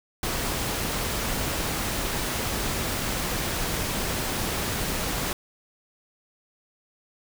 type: noise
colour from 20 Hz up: pink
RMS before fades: -28 dBFS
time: 0.23-5.33 s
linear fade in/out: 2 ms
effects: none